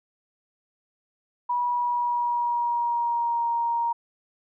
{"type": "tone with pitch glide", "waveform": "sine", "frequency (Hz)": [972, 936.7], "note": ["B5", "A#5"], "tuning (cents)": [-28, 8], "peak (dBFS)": -22, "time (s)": [1.49, 3.93], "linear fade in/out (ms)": 10, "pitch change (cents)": -64, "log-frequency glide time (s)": [1.59, 3.48], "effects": []}